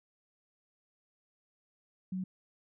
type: tone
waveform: sine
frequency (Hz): 186.3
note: F#3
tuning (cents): +12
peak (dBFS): -33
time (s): 2.12-2.24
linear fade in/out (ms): 5
effects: none